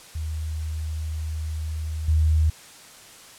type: tone with level steps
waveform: sine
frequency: 78.3 Hz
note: D#2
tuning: 11 cents sharp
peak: -26 / -16 dBFS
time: 0.15-2.5 s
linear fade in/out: 5 ms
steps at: 2.08 s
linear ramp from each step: 5 ms
effects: white hiss -46 dBFS RMS until 3.38 s + low-pass 10000 Hz 12 dB/octave